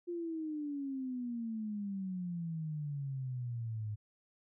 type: exponential sweep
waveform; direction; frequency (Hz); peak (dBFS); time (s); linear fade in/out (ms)
sine; down; 352.4 to 104.1; -36; 0.07-3.96; 20
effects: none